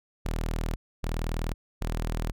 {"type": "tone bursts", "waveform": "sawtooth", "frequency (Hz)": 40.02, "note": "D#1", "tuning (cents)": 50, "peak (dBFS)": -24, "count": 3, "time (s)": [0.25, 2.32], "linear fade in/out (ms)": 10, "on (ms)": 510, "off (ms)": 270, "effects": []}